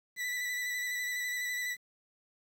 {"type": "tone with vibrato", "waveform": "40% pulse", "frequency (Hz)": 1975.5, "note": "B6", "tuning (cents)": 0, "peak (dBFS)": -32, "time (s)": [0.16, 1.77], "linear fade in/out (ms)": 50, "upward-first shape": "square", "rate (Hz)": 12, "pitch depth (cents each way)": 18, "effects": ["10-bit"]}